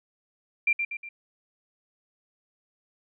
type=tone with echo; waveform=sine; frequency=2372 Hz; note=D7; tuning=17 cents sharp; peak=-19 dBFS; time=0.67-0.73 s; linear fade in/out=5 ms; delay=120 ms; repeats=3; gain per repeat=-6 dB; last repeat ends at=1.09 s; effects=none